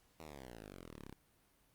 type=exponential sweep; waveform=5% pulse; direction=down; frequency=83.5 to 31.16 Hz; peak=-39 dBFS; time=0.19-1.14 s; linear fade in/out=10 ms; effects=pink hiss -72 dBFS RMS until 1.74 s + Opus 48 kbps